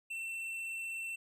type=tone with tanh clipping; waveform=sine; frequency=2692 Hz; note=E7; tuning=36 cents sharp; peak=-39 dBFS; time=0.1-1.16 s; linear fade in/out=10 ms; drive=9 dB; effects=none